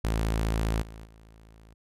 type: tone with level steps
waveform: sawtooth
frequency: 54.9 Hz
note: A1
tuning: 3 cents flat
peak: -21 / -38 / -47 dBFS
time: 0.04-1.74 s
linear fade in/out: 5 ms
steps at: 0.81 / 1.04 s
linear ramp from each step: 20 ms
effects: resampled to 32000 Hz